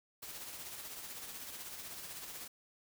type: noise with tremolo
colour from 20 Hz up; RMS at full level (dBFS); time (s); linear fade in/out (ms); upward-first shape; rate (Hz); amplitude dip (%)
white; -45; 0.22-2.48; 10; sine; 16; 40
effects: none